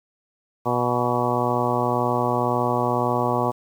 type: harmonic tone with a mistuned harmonic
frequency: 121.9 Hz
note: B2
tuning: 22 cents flat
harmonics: 1 / 2 / 3 / 4 / 5 / 6 / 7 / 8 / 9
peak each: -28 / -28 / -28 / -28 / -28 / -28 / -28 / -28 / -28 dBFS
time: 0.65-3.52 s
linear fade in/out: 20 ms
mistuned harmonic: 9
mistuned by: +48 cents
effects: 8-bit